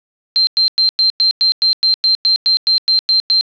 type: tone bursts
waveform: sine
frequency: 4143 Hz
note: C8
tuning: 18 cents flat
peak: -9 dBFS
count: 15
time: 0.36-3.41 s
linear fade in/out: 0 ms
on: 110 ms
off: 100 ms
effects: resampled to 11025 Hz + 7-bit